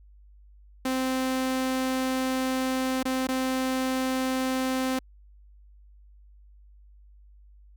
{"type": "tone with dropouts", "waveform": "sawtooth", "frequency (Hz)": 260.1, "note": "C4", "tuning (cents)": -10, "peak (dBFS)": -21, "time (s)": [0.85, 4.99], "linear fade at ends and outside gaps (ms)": 5, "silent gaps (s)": [[3.029, 3.053], [3.271, 3.286]], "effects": ["added 50 Hz sine -50 dBFS peak until 7.76 s"]}